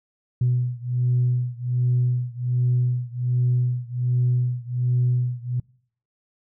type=beating tone pair; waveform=sine; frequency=123.2 / 124.5 Hz; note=B2 / B2; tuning=-4 / +14 cents; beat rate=1.3 Hz; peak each=-21 / -22 dBFS; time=0.41-5.6 s; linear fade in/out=5 ms; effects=noise-tail reverb RT60 0.6 s tail -26 dB re dry + tanh soft clip ceiling -13 dBFS